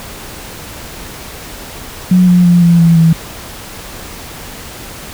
sine tone with pitch steps, 182.1 / 178.25 / 174.48 / 170.79 / 167.18 / 163.64 Hz, F#3 / F3 / F3 / F3 / E3 / E3, -27 / +36 / -1 / -38 / +25 / -12 cents, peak -4 dBFS, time 2.11-3.13 s, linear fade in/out 5 ms, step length 170 ms, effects pink hiss -29 dBFS RMS until 5.13 s

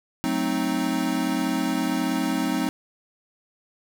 square chord, F# diminished seventh, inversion none, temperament equal, 185 / 220 / 261.6 / 311.1 Hz, F#3 / A3 / C4 / Eb4, 0 / 0 / 0 / 0 cents, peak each -31 / -31 / -27 / -28 dBFS, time 0.24-2.69 s, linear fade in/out 0 ms, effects none

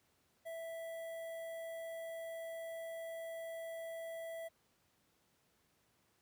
square tone with notch filter, 659.3 Hz, E5, in tune, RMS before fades -45 dBFS, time 0.45-4.49 s, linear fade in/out 20 ms, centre 5000 Hz, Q 0.55, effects pink hiss -75 dBFS RMS until 6.21 s + high-pass 80 Hz 12 dB/octave

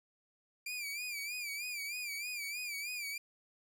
sawtooth tone with vibrato, 2367 Hz, D7, 13 cents sharp, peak -35 dBFS, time 0.66-3.18 s, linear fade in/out 5 ms, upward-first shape sine, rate 3.2 Hz, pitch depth 91 cents each way, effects none

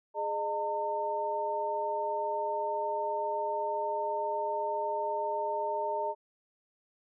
sine tone cluster, 416.4 / 611 / 907 Hz, G#4 / D#5 / A#5, +5 / -32 / -48 cents, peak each -37 / -34 / -32 dBFS, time 0.14-6.15 s, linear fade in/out 50 ms, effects none

